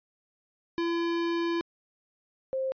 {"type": "tone pair in turn", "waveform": ["square", "sine"], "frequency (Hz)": [338.4, 528], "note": ["E4", "C5"], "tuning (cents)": [45, 16], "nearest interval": "minor sixth", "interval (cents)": 771, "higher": "second", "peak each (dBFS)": -27, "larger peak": "neither", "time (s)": [[0.78, 1.61], [2.53, 2.72]], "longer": "first", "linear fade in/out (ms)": 0, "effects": ["resampled to 11025 Hz"]}